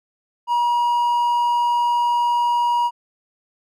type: tone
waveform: triangle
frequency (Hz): 957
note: A#5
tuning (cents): +45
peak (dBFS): -14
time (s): 0.47-2.91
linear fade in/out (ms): 50
effects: none